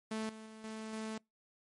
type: tone with level steps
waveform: sawtooth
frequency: 219.3 Hz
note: A3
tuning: 6 cents flat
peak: -32 / -44 / -46 / -38 / -35 dBFS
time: 0.11-1.18 s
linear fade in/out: 5 ms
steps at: 0.29 / 0.46 / 0.64 / 0.93 s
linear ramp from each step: 2 ms
effects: noise-tail reverb RT60 0.2 s tail -26 dB re dry + MP3 48 kbps